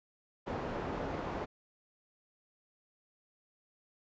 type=low-pass noise; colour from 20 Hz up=white; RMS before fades=-38 dBFS; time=0.46-1.46 s; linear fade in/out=20 ms; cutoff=760 Hz; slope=12 dB/octave; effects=resampled to 16000 Hz